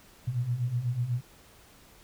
sine beating tone pair, 116.54 / 124.64 Hz, A#2 / B2, 0 / +16 cents, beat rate 8.1 Hz, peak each -33 / -28 dBFS, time 0.27-1.21 s, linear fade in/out 10 ms, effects pink hiss -56 dBFS RMS until 2.03 s

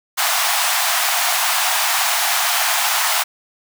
pink high-pass noise, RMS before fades -18 dBFS, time 0.17-3.24 s, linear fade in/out 20 ms, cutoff 660 Hz, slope 96 dB/octave, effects none

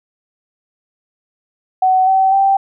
sine tone with pitch steps, 750 / 765.8 / 781.8 Hz, F#5 / G5 / G5, +23 / -41 / -5 cents, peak -9 dBFS, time 1.82-2.57 s, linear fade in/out 5 ms, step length 250 ms, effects none

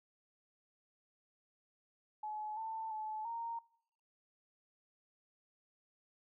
sine tone with pitch steps, 853 / 889 / 864 / 926 Hz, G#5 / A5 / A5 / A#5, +46 / +18 / -32 / -12 cents, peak -39 dBFS, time 2.23-3.59 s, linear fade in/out 5 ms, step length 340 ms, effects noise-tail reverb RT60 0.8 s tail -24 dB re dry

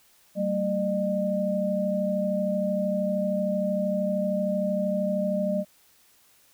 sine tone cluster, 192.8 / 225.8 / 606 Hz, G3 / A3 / D#5, -28 / +45 / -46 cents, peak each -27 / -32 / -26 dBFS, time 0.35-5.65 s, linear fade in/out 50 ms, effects white hiss -60 dBFS RMS until 6.53 s

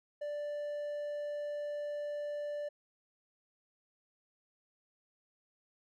triangle tone, 587.3 Hz, D5, in tune, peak -34 dBFS, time 0.21-2.69 s, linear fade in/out 10 ms, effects none

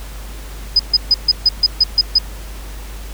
sine tone bursts, 5000 Hz, D#8, 8 cents sharp, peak -7 dBFS, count 9, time 0.76-2.186 s, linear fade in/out 5 ms, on 34 ms, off 140 ms, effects added 50 Hz sine -28 dBFS peak until 3.13 s + pink hiss -37 dBFS RMS until 3.13 s

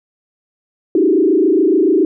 sine tone with frequency modulation, 349.2 Hz, F4, in tune, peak -9 dBFS, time 0.95-2.05 s, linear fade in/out 2 ms, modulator 27.1 Hz, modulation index 2, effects none

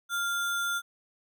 sine tone with sample-and-hold, 1396.9 Hz, F6, in tune, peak -27 dBFS, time 0.09-0.82 s, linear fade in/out 50 ms, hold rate 4900 Hz, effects none

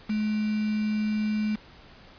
sine tone with quantisation, 213.3 Hz, G#3, 46 cents sharp, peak -24 dBFS, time 0.09-1.56 s, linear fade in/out 10 ms, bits 6, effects pink hiss -51 dBFS RMS until 2.18 s + resampled to 11025 Hz

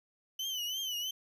35% pulse tone with vibrato, 3023 Hz, F#7, 36 cents sharp, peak -32 dBFS, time 0.39-1.11 s, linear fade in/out 5 ms, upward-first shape triangle, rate 3 Hz, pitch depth 110 cents each way, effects resampled to 32000 Hz + 12-bit

